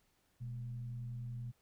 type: tone with frequency modulation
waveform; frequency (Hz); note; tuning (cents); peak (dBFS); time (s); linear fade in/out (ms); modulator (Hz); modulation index
sine; 121.4; B2; -29; -40; 0.4-1.52; 20; 89.1; 0.32
effects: pink hiss -75 dBFS RMS until 1.61 s